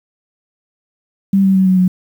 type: tone with pitch steps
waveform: sine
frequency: 195.5 / 192.36 / 189.28 / 186.24 / 183.25 Hz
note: G3 / G3 / F#3 / F#3 / F#3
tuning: -4 / -32 / +40 / +12 / -16 cents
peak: -8 dBFS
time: 1.33-1.88 s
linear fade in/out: 5 ms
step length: 110 ms
effects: 7-bit